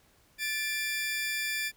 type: tone pair together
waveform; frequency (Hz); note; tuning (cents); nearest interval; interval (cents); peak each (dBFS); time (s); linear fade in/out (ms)
sawtooth; 1748 / 2375; A6 / D7; -12 / +19; perfect fourth; 531; -30 / -29; 0.38-1.72; 50
effects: pink hiss -64 dBFS RMS until 1.76 s